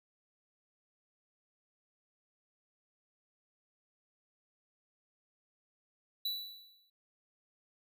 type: tone with exponential decay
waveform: square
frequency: 3951 Hz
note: B7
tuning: in tune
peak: -32 dBFS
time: 6.25-6.9 s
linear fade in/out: 5 ms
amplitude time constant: 140 ms
effects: none